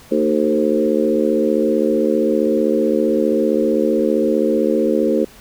harmonic tone with a mistuned harmonic, 75.4 Hz, D2, 46 cents sharp, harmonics 3 / 4 / 5 / 6 / 7, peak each -20 / -20 / -20 / -20 / -20 dBFS, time 0.11-5.25 s, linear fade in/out 10 ms, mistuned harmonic 4, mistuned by +20 cents, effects pink hiss -44 dBFS RMS until 5.4 s

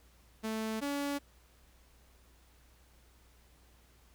sawtooth tone pair in turn, 220 / 284.3 Hz, A3 / C#4, 0 / +44 cents, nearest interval major third, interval 444 cents, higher second, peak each -30 / -29 dBFS, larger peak second, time 0.43-0.81 / 0.81-1.19 s, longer neither, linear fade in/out 20 ms, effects added 60 Hz sine -62 dBFS peak until 4.14 s + pink hiss -66 dBFS RMS until 4.14 s

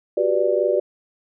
sine chord, G major seventh, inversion third, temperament just, 367.5 / 392 / 490 / 588 Hz, F#4 / G4 / B4 / D5, -12 / 0 / -14 / +2 cents, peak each -23 / -23 / -23 / -20 dBFS, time 0.17-0.8 s, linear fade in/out 5 ms, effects none

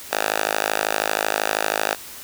5% pulse tone with high-pass filter, 52.8 Hz, G#1, 29 cents sharp, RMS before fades -23 dBFS, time 0.11-1.95 s, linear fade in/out 10 ms, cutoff 800 Hz, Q 1.3, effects white hiss -38 dBFS RMS until 2.23 s

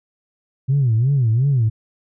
sine tone with vibrato, 125.2 Hz, B2, 24 cents sharp, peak -12 dBFS, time 0.68-1.7 s, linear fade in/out 20 ms, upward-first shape sine, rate 2.8 Hz, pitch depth 230 cents each way, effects tanh soft clip ceiling -10 dBFS

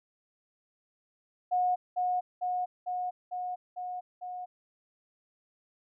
sine tone with echo, 725 Hz, F#5, 35 cents flat, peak -24 dBFS, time 1.51-1.76 s, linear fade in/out 20 ms, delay 450 ms, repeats 6, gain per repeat -2 dB, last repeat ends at 4.46 s, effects none

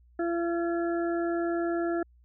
harmonic tone, 340 Hz, F4, 46 cents flat, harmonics 1 / 2 / 4 / 5, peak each -27 / -33 / -39 / -41 dBFS, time 0.19-2.03 s, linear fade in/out 5 ms, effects added 60 Hz sine -56 dBFS peak until 2.24 s

